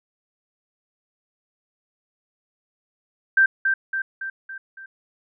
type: tone with echo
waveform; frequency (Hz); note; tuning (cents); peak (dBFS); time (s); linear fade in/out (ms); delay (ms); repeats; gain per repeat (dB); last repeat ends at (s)
sine; 1568; G6; 0; -12; 3.37-3.46; 5; 280; 5; -5; 4.86
effects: none

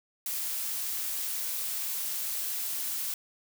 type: noise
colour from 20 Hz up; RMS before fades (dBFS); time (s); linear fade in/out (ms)
blue; -33; 0.26-3.14; 2
effects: none

